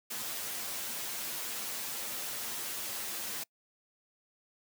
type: noise with comb filter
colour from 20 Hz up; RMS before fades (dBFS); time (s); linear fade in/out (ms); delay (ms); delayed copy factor
white; -38; 0.1-3.44; 10; 8.8; +0.65
effects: noise-tail reverb RT60 0.1 s tail -26 dB re dry + high-pass 150 Hz 12 dB/octave